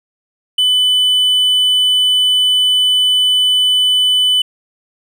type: tone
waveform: triangle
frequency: 3000 Hz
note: F#7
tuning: 23 cents sharp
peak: -8 dBFS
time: 0.58-4.42 s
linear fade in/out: 5 ms
effects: none